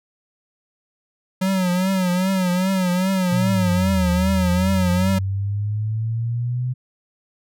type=tone with vibrato; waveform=square; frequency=185 Hz; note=F#3; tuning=in tune; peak=-18 dBFS; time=1.41-5.19 s; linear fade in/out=10 ms; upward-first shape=triangle; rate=2.5 Hz; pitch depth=87 cents each way
type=exponential two-way sweep; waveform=sine; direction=down then up; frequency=127.4 to 77.3 to 127.4 Hz; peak=-20 dBFS; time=3.31-6.74 s; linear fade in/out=20 ms; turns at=4.07 s
effects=none